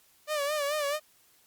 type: tone with vibrato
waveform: sawtooth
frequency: 587.3 Hz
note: D5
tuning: in tune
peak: -24 dBFS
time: 0.27-1 s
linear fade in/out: 50 ms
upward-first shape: sine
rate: 4.6 Hz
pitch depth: 79 cents each way
effects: white hiss -63 dBFS RMS until 1.46 s + Opus 48 kbps